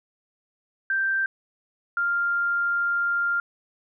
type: tone pair in turn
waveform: sine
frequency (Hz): 1568 / 1396.9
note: G6 / F6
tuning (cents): 0 / 0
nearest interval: major second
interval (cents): 200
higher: first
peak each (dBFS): -21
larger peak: neither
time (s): 0.9-1.26 / 1.97-3.4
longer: second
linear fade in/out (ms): 2
effects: none